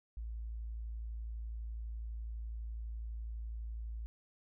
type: tone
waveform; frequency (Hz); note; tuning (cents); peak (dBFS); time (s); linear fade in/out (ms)
sine; 56; A1; +31; -39; 0.17-4.06; 0
effects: none